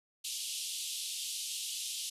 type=band-pass noise; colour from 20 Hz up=pink; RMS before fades=-39 dBFS; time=0.24-2.1 s; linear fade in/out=10 ms; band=2900 to 12000 Hz; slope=48 dB/octave; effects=resampled to 32000 Hz